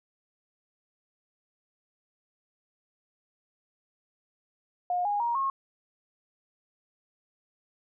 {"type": "tone with pitch steps", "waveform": "sine", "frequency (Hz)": [715, 821.3, 943.4, 1083.7], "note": ["F5", "G#5", "A#5", "C#6"], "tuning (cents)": [41, -20, 20, -40], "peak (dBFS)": -25, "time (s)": [4.9, 5.5], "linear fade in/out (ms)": 2, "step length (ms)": 150, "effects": []}